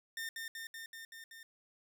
sawtooth tone with echo, 1814 Hz, A#6, 48 cents flat, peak -35 dBFS, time 0.17-0.29 s, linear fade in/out 2 ms, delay 190 ms, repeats 6, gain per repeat -2 dB, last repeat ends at 1.43 s, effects none

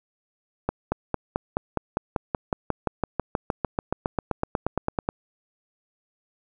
accelerating click train, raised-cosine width 1 ms, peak -9 dBFS, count 29, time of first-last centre 0.69-5.089 s, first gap 230 ms, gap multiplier 0.97, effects none

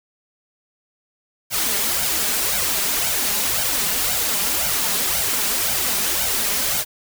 white noise with flanger, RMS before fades -21 dBFS, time 1.5-6.85 s, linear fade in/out 50 ms, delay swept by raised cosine 1.3 to 5 ms, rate 1.9 Hz, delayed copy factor +0.7, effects none

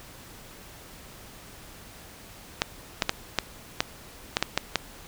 clicks, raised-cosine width 0.2 ms, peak -4 dBFS, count 9, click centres 2.619 / 3.022 / 3.094 / 3.387 / 3.805 / 4.369 / 4.426 / 4.576 / 4.757 s, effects pink hiss -47 dBFS RMS until 5.07 s

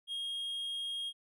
triangle tone, 3254 Hz, G#7, 36 cents flat, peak -34 dBFS, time 0.07-1.13 s, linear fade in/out 50 ms, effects none

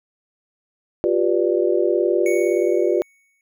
sine chord, G dominant seventh, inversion third, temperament just, 352.8 / 392 / 490 / 588 Hz, F4 / G4 / B4 / D5, +18 / 0 / -14 / +2 cents, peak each -19 / -21 / -23 / -23 dBFS, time 1.04-3.02 s, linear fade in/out 0 ms
square tone with exponential decay, 2224 Hz, C#7, 5 cents sharp, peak -26 dBFS, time 2.26-3.41 s, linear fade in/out 1 ms, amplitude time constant 250 ms
effects none

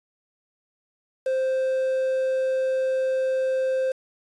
triangle tone with quantisation, 523.3 Hz, C5, in tune, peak -19 dBFS, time 1.26-3.92 s, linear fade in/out 5 ms, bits 7, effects resampled to 22050 Hz

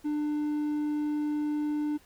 triangle tone, 298.3 Hz, D4, 27 cents sharp, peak -25 dBFS, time 0.04-1.98 s, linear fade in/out 20 ms, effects pink hiss -60 dBFS RMS until 2.05 s

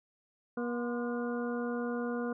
harmonic tone with a mistuned harmonic, 240 Hz, B3, 49 cents flat, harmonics 1 / 2 / 3 / 4 / 5 / 6, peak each -34 / -36 / -45 / -47 / -47 / -44 dBFS, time 0.57-2.33 s, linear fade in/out 5 ms, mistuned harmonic 4, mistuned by +130 cents, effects none

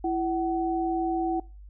sine tone pair together, 333.5 / 752.8 Hz, E4 / F#5, +20 / +30 cents, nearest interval octave + major second, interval 1410 cents, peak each -26 / -28 dBFS, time 0.04-1.4 s, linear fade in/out 5 ms, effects noise-tail reverb RT60 0.3 s tail -23 dB re dry + added 50 Hz sine -43 dBFS peak until 1.69 s

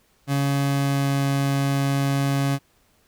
30% pulse tone with pitch glide, 139.7 to 138.74 Hz, C#3 to C#3, +14 to +2 cents, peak -17 dBFS, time 0.27-2.59 s, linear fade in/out 50 ms, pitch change -12 cents, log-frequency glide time 0.62-1.27 s, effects pink hiss -62 dBFS RMS until 3.07 s

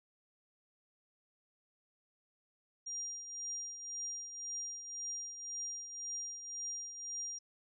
sine tone with tremolo, 5700 Hz, F8, 34 cents sharp, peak -37 dBFS, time 2.86-7.39 s, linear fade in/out 10 ms, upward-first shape triangle, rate 1.9 Hz, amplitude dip 65%, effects none

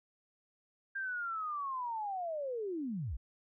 sine linear sweep, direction down, 1603 to 43.45 Hz, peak -35 dBFS, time 0.95-3.17 s, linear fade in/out 10 ms, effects none

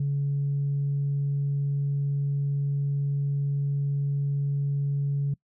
sine tone, 141.1 Hz, C#3, 31 cents sharp, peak -22 dBFS, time 0-5.34 s, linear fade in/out 5 ms, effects noise-tail reverb RT60 0.1 s tail -25 dB re dry + tanh soft clip ceiling -20 dBFS

